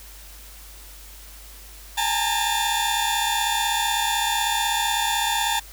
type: tone cluster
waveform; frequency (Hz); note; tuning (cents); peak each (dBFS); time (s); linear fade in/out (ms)
sawtooth; 815 / 885 / 921 / 3519; G#5 / A5 / A#5 / A7; -33 / +10 / -21 / 0; -23; 1.97-5.6; 10
effects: added 50 Hz sine -43 dBFS peak until 5.72 s + white hiss -45 dBFS RMS until 5.72 s